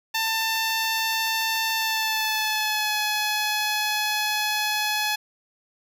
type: tone with pitch glide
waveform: 10% pulse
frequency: 893 to 846.8 Hz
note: A5 to G#5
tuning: +25 to +33 cents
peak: -14 dBFS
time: 0.14-5.16 s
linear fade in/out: 10 ms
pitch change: -92 cents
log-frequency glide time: 1.73-2.96 s
effects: none